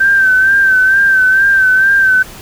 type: tone with vibrato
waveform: sine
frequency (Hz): 1554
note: G6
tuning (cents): -16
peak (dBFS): -6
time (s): 0-2.23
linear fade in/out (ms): 10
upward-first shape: sine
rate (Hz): 2.2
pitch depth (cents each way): 47
effects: pink hiss -33 dBFS RMS until 2.41 s